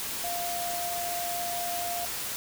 sine tone in noise, 698.5 Hz, F5, in tune, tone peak -32 dBFS, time 0.24-2.05 s, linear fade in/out 0 ms, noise white, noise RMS -34 dBFS, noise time 0-2.36 s, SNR -1 dB, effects none

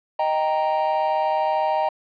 triangle chord, Eb major, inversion none, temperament equal, 622.3 / 784 / 932.3 Hz, Eb5 / G5 / Bb5, 0 / 0 / 0 cents, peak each -21 dBFS, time 0.19-1.89 s, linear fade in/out 5 ms, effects tanh soft clip ceiling -10 dBFS + resampled to 11025 Hz

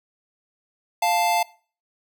square tone pair together, 698.5 / 880.1 Hz, F5 / A5, 0 / 0 cents, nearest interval major third, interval 400 cents, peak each -22 dBFS, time 1.02-1.43 s, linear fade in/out 5 ms, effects noise-tail reverb RT60 0.4 s tail -21 dB re dry

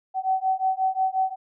sine beating tone pair, 756 / 761.6 Hz, F#5 / F#5, +37 / +50 cents, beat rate 5.6 Hz, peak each -24 dBFS, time 0.14-1.36 s, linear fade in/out 50 ms, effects none

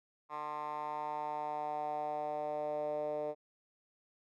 10% pulse tone with band-pass filter sweep, 150 Hz, D3, 37 cents sharp, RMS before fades -38 dBFS, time 0.29-3.35 s, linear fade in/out 50 ms, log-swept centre 1100 to 540 Hz, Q 4.5, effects none

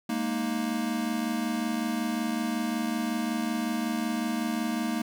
square chord, Ab suspended second, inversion none, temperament equal, 207.7 / 233.1 / 311.1 Hz, Ab3 / Bb3 / Eb4, 0 / 0 / 0 cents, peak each -35 / -30 / -34 dBFS, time 0.09-5.02 s, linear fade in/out 5 ms, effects none

